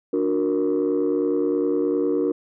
sine chord, D augmented, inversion none, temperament equal with one note detuned, 293.7 / 363.4 / 466.2 Hz, D4 / F#4 / A#4, 0 / -31 / 0 cents, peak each -22 dBFS, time 0.13-2.32 s, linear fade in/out 5 ms, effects tanh soft clip ceiling -14 dBFS

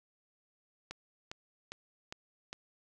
click train, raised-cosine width 0.2 ms, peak -24 dBFS, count 5, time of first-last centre 0.91-2.529 s, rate 2.47 Hz, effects none

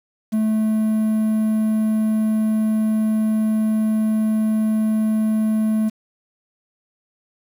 triangle tone with quantisation, 217.5 Hz, A3, 20 cents flat, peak -14 dBFS, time 0.32-5.9 s, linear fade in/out 20 ms, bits 7, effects none

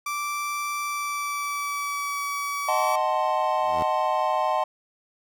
30% pulse tone with pitch glide, 1169 to 1140.3 Hz, D6 to C#6, -8 to +49 cents, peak -24 dBFS, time 0.06-2.96 s, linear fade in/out 5 ms, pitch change -43 cents, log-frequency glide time 0.8-2.21 s
triangle chord, D# diminished seventh, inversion none, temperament equal with one note detuned, 622.3 / 746.9 / 880 / 1046.5 Hz, D#5 / F#5 / A5 / C6, 0 / +16 / 0 / 0 cents, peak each -25 dBFS, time 2.68-4.64 s, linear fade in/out 5 ms
10% pulse tone with exponential growth, 82.41 Hz, E2, in tune, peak -22 dBFS, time 3.53-3.83 s, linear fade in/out 5 ms, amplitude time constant 65 ms
effects none

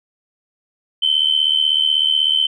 sine tone with amplitude modulation, 3080 Hz, G7, 31 cents flat, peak -9 dBFS, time 1.02-2.47 s, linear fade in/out 10 ms, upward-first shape sine, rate 76.2 Hz, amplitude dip 80%, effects tanh soft clip ceiling -5 dBFS

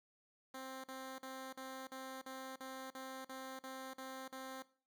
10% pulse tone bursts, 263.1 Hz, C4, 10 cents sharp, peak -38 dBFS, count 12, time 0.54-4.624 s, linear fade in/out 5 ms, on 300 ms, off 44 ms, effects noise-tail reverb RT60 0.4 s tail -18 dB re dry

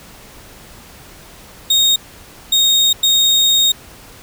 35% pulse tone bursts at uneven times, 3718 Hz, A#7, 5 cents flat, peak -8 dBFS, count 3, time 1.7-1.96 / 2.52-2.93 / 3.03-3.72 s, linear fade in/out 5 ms, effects pink hiss -40 dBFS RMS until 4.22 s

